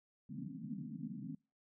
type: band-pass noise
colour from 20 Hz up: pink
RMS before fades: -45 dBFS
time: 0.29-1.35 s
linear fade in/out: 2 ms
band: 140 to 280 Hz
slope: 96 dB/octave
effects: noise-tail reverb RT60 0.3 s tail -25 dB re dry